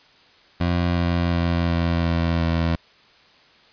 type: tone with pitch steps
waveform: 20% pulse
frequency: 87.31 / 86.46 / 85.61 / 84.78 / 83.95 / 83.13 Hz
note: F2 / F2 / F2 / E2 / E2 / E2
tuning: 0 / -17 / -34 / +49 / +32 / +15 cents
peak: -14 dBFS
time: 0.6-2.76 s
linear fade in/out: 10 ms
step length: 360 ms
effects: white hiss -53 dBFS RMS until 3.72 s + resampled to 11025 Hz